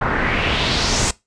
pink noise with low-pass filter sweep, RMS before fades -19 dBFS, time 0.01-1.11 s, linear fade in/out 5 ms, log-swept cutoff 1300 to 7900 Hz, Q 2.5, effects noise-tail reverb RT60 0.2 s tail -20 dB re dry + resampled to 22050 Hz

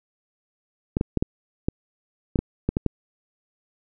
clicks, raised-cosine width 3 ms, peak -8 dBFS, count 10, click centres 0.969 / 1.011 / 1.173 / 1.225 / 1.685 / 2.358 / 2.39 / 2.69 / 2.769 / 2.863 s, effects none

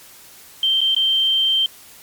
sine tone with dropouts, 3136 Hz, G7, in tune, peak -14 dBFS, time 0.63-1.66 s, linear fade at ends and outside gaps 2 ms, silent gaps 0.807-0.814 / 0.948-0.964 s, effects white hiss -44 dBFS RMS until 2.02 s + MP3 96 kbps

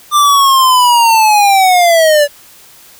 square linear sweep, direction down, 1194 to 571 Hz, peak -6 dBFS, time 0.11-2.28 s, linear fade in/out 50 ms, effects white hiss -40 dBFS RMS until 2.99 s

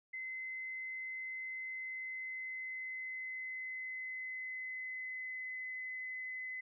sine tone with pitch glide, 2052 to 2028 Hz, C7 to B6, -34 to +45 cents, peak -40 dBFS, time 0.13-6.61 s, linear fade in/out 10 ms, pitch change -21 cents, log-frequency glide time 1.63-5.63 s, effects none

